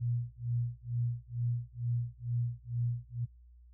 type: tone with tremolo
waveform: sine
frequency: 119.8 Hz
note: A#2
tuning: 48 cents sharp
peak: -28 dBFS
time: 0-3.26 s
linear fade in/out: 20 ms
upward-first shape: sine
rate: 2.2 Hz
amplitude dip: 100%
effects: noise-tail reverb RT60 0.3 s tail -24 dB re dry + added 60 Hz sine -54 dBFS peak until 3.73 s